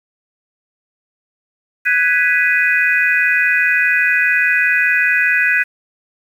sine chord, G# minor seventh, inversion third, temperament equal with one note detuned, 1496.3 / 1661.2 / 1975.5 / 2489 Hz, F#6 / G#6 / B6 / D#7, +19 / 0 / 0 / 0 cents, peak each -17 dBFS, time 1.85-5.64 s, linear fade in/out 20 ms, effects 7-bit

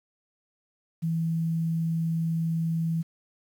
sine tone with quantisation, 164.1 Hz, E3, 8 cents flat, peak -24 dBFS, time 1.02-3.03 s, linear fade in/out 20 ms, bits 9, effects none

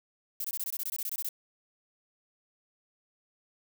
violet noise bursts, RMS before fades -34 dBFS, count 14, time 0.4-1.289 s, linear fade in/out 2 ms, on 44 ms, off 21 ms, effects none

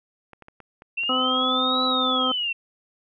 clicks, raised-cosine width 0.5 ms, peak -29 dBFS, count 6, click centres 0.333 / 0.423 / 0.484 / 0.603 / 0.821 / 1.035 s
sine linear two-way sweep, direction up then down, 2684 to 3951 to 2684 Hz, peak -23 dBFS, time 0.97-2.53 s, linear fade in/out 10 ms, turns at 1.84 s
harmonic tone, 256.5 Hz, C4, 34 cents flat, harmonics 1 / 2 / 3 / 4 / 5, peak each -27 / -29 / -32 / -35 / -24 dBFS, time 1.09-2.32 s, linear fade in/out 5 ms
effects none

